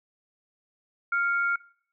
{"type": "tone pair together", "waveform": "sine", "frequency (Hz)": [1395.2, 2217], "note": ["F6", "C#7"], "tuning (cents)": [-2, 0], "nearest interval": "minor sixth", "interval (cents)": 802, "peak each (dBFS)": [-23, -33], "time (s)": [1.12, 1.56], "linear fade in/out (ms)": 5, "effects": ["noise-tail reverb RT60 0.6 s tail -22 dB re dry"]}